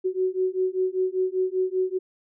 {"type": "beating tone pair", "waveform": "sine", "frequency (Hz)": [370, 375.1], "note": ["F#4", "F#4"], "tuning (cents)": [0, 24], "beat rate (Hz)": 5.1, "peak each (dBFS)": -25, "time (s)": [0.04, 1.99], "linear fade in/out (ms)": 20, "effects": []}